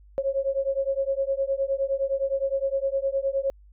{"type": "beating tone pair", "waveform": "sine", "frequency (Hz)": [540, 549.7], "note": ["C#5", "C#5"], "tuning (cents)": [-45, -15], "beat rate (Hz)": 9.7, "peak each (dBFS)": -26, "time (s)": [0.18, 3.5], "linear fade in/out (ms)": 0, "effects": ["added 50 Hz sine -49 dBFS peak until 3.72 s"]}